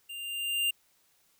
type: tone with level ramp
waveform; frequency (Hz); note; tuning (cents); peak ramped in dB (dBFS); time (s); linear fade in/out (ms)
square; 2794; F7; 0; -40 to -25; 0.09-0.71; 10
effects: white hiss -68 dBFS RMS until 1.39 s